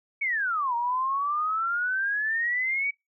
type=exponential two-way sweep; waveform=sine; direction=down then up; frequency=2283 to 932.3 to 2283 Hz; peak=-24 dBFS; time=0.21-2.91 s; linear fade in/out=10 ms; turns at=0.75 s; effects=noise-tail reverb RT60 0.2 s tail -25 dB re dry